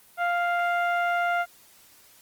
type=tone with low-pass filter; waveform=15% pulse; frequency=698.5 Hz; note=F5; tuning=in tune; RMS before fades=-25 dBFS; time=0.17-1.46 s; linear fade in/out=50 ms; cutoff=1400 Hz; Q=0.91; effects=white hiss -55 dBFS RMS until 2.21 s + Opus 24 kbps